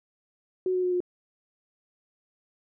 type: tone with pitch steps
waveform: sine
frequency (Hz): 370 / 366 / 362 / 358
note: F#4 / F#4 / F#4 / F4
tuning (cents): 0 / -19 / -38 / +43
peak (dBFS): -23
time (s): 0.66-1.004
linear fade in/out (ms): 2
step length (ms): 86
effects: none